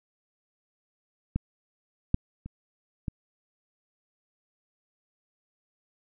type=clicks; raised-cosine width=5 ms; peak=-14 / -9 / -26 / -18 dBFS; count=4; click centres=1.36 / 2.144 / 2.46 / 3.082 s; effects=none